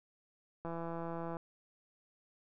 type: click train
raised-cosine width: 1 ms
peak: -28 dBFS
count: 121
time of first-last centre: 0.65-1.369 s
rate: 167 Hz
effects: none